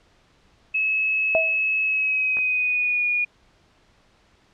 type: tone with pitch glide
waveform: sine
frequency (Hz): 2582 to 2444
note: E7 to D#7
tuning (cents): -37 to -32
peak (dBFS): -19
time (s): 0.74-3.25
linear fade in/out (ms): 10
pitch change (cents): -95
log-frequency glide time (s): 1.83-3.07
type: tone with exponential decay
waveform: sine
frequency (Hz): 647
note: E5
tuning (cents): -32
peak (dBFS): -14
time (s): 1.35-1.59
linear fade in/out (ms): 0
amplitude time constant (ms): 52
type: clicks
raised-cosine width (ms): 0.5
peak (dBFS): -21 / -25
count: 2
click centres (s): 2.37 / 2.387
effects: pink hiss -59 dBFS RMS until 4.53 s + low-pass 5000 Hz 12 dB/octave